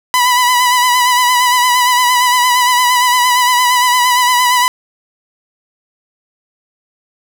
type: tone with vibrato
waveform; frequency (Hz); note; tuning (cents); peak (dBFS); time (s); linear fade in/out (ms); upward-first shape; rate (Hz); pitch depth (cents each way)
sawtooth; 990; B5; +4; -5; 0.14-4.68; 0; sine; 8.7; 39
effects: none